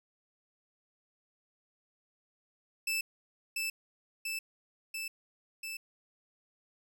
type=tone with echo; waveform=sawtooth; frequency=2637 Hz; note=E7; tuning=in tune; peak=-27 dBFS; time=2.87-3.01 s; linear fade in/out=5 ms; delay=690 ms; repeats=4; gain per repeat=-2 dB; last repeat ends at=5.77 s; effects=none